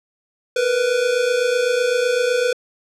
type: tone pair together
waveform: square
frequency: 468.9 / 496.8 Hz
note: A#4 / B4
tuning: +10 / +10 cents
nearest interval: minor second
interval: 100 cents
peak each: -23 / -18 dBFS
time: 0.56-2.53 s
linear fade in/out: 5 ms
effects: low-pass 8000 Hz 12 dB/octave